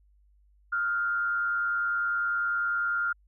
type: tone with frequency modulation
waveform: sine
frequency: 1400 Hz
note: F6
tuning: 4 cents sharp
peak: -25 dBFS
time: 0.72-3.13 s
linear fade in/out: 10 ms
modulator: 110 Hz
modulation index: 0.52
effects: added 50 Hz sine -59 dBFS peak until 3.27 s